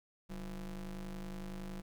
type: ring-modulated tone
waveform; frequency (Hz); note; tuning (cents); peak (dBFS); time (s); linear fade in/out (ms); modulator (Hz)
square; 82.6; E2; +4; -39; 0.29-1.82; 20; 108
effects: 12-bit